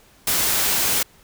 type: noise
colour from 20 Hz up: white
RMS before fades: -20 dBFS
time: 0.27-1.03 s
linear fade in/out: 5 ms
effects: pink hiss -53 dBFS RMS until 1.23 s